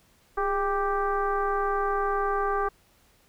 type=tone with frequency modulation; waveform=sine; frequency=792 Hz; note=G5; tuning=18 cents sharp; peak=-23 dBFS; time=0.37-2.69 s; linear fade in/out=10 ms; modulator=386 Hz; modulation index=1.6; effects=pink hiss -62 dBFS RMS until 3.28 s